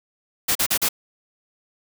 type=noise bursts; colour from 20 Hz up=white; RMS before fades=-20 dBFS; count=4; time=0.48-0.889 s; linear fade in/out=10 ms; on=73 ms; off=39 ms; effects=none